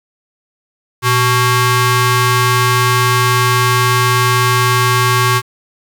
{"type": "ring-modulated tone", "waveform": "sawtooth", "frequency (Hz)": 497.8, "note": "B4", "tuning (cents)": 14, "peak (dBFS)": -3, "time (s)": [1.02, 5.42], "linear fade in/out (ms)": 50, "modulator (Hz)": 617, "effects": ["7-bit"]}